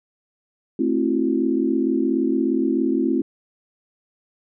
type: chord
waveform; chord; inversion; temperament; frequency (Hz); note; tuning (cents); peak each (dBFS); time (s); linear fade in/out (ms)
sine; F# half-diminished seventh; first; just; 222 / 266.4 / 333 / 370; A3 / C4 / E4 / F#4; +16 / +31 / +18 / 0; -25 / -21 / -22 / -27; 0.79-3.22; 5
effects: none